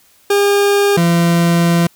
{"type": "tone pair in turn", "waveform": "40% pulse", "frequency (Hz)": [404.1, 170.33], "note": ["G#4", "F3"], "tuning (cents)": [-47, -43], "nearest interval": "octave + minor third", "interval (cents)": 1496, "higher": "first", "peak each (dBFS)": -9, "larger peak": "neither", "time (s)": [[0.3, 0.97], [0.97, 1.87]], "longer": "second", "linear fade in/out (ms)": 5, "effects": ["white hiss -51 dBFS RMS until 1.95 s"]}